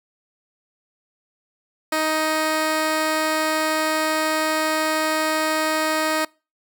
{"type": "tone pair together", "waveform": "10% pulse", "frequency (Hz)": [312.8, 625.6], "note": ["D#4", "D#5"], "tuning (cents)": [9, 9], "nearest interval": "octave", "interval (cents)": 1200, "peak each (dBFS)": [-13, -21], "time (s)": [1.92, 6.25], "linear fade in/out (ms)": 5, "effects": ["noise-tail reverb RT60 0.3 s tail -25 dB re dry"]}